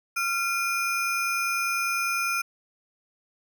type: ring-modulated tone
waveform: square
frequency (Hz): 1900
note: A#6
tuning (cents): +33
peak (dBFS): -22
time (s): 0.16-2.42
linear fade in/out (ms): 10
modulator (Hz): 525
effects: none